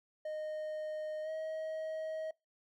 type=tone with pitch glide; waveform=triangle; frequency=617 to 632.5 Hz; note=D#5 to D#5; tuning=-15 to +28 cents; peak=-35 dBFS; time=0.25-2.31 s; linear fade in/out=5 ms; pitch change=+43 cents; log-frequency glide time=1.23-1.29 s; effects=noise-tail reverb RT60 0.2 s tail -23 dB re dry